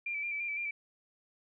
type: tone with vibrato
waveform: sine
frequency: 2349 Hz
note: D7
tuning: in tune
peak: -33 dBFS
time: 0.06-0.71 s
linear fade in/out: 5 ms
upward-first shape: square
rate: 5.9 Hz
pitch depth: 31 cents each way
effects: none